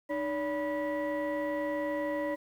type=tone cluster; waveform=sine; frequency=304.6 / 572 / 980 / 1947 Hz; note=D#4 / D5 / B5 / B6; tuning=-37 / -46 / -14 / -25 cents; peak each=-33 / -31 / -38 / -39 dBFS; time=0.09-2.36 s; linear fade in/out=20 ms; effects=tanh soft clip ceiling -25 dBFS + 10-bit